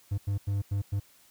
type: tone bursts at uneven times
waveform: triangle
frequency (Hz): 100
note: G2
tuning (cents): +35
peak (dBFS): -24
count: 5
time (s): 0.11-0.18 / 0.27-0.38 / 0.47-0.62 / 0.71-0.82 / 0.92-1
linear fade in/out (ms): 10
effects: white hiss -60 dBFS RMS until 1.3 s